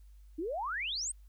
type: exponential sweep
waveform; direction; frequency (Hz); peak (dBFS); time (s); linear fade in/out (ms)
sine; up; 294.5 to 8870; -33; 0.38-1.12; 10
effects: added 50 Hz sine -52 dBFS peak until 1.28 s + white hiss -75 dBFS RMS until 1.28 s